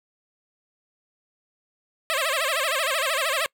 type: tone with vibrato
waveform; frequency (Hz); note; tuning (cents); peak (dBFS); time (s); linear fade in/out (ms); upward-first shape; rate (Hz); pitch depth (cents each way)
10% pulse; 589; D5; +5; -14; 2.1-3.46; 0; sine; 13; 210
effects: noise-tail reverb RT60 0.1 s tail -25 dB re dry